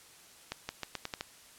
accelerating click train, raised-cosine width 0.2 ms, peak -18 dBFS, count 7, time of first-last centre 0.52-1.209 s, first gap 170 ms, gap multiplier 0.84, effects white hiss -56 dBFS RMS until 1.58 s + low-pass 11000 Hz 12 dB/octave

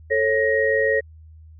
sine tone cluster, 440.8 / 547 / 1881 Hz, A4 / C#5 / A#6, +3 / -23 / +15 cents, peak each -21 dBFS, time 0.1-1.01 s, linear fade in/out 20 ms, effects added 79 Hz sine -42 dBFS peak until 1.59 s

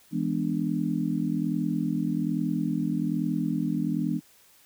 sine chord, E dominant seventh, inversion none, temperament just, 164.81 / 206 / 247.2 / 296.7 Hz, E3 / G#3 / B3 / D4, 0 / -14 / +2 / +18 cents, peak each -30 dBFS, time 0.11-4.21 s, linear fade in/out 50 ms, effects white hiss -58 dBFS RMS until 4.65 s

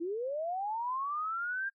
sine linear sweep, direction up, 319.6 to 1614 Hz, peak -32 dBFS, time 0-1.7 s, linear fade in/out 20 ms, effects noise-tail reverb RT60 0.1 s tail -22 dB re dry

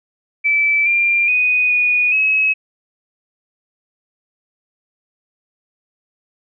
sine tone with pitch steps, 2315 / 2385 / 2487 / 2464 / 2564 Hz, D7 / D7 / D#7 / D#7 / E7, -25 / +26 / -1 / -17 / -49 cents, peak -12 dBFS, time 0.44-2.54 s, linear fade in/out 20 ms, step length 420 ms, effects none

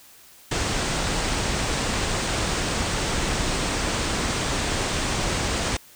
pink low-pass noise, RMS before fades -25 dBFS, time 0.51-5.77 s, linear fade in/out 5 ms, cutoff 9100 Hz, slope 96 dB/octave, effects white hiss -50 dBFS RMS until 5.95 s

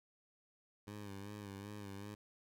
15% pulse tone with vibrato, 101.4 Hz, G#2, 41 cents flat, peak -40 dBFS, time 0.87-2.15 s, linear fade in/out 5 ms, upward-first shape sine, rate 2.6 Hz, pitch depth 58 cents each way, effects none

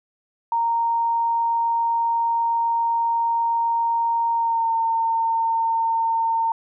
sine tone with pitch glide, 927 to 910 Hz, A#5 to A#5, -10 to -42 cents, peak -18 dBFS, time 0.52-6.52 s, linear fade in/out 2 ms, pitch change -32 cents, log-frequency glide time 4.34-4.72 s, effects none

